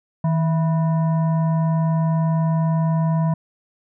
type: tone with frequency modulation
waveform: sine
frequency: 160 Hz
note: D#3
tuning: 49 cents sharp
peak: -16 dBFS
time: 0.24-3.34 s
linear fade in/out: 5 ms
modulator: 822 Hz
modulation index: 0.42
effects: none